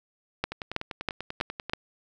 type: two click trains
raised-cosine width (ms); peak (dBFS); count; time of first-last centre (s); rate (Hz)
0.3; -10 / -18; 5 / 13; 0.44-1.734 / 0.52-1.696; 3.09 / 10.2
effects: none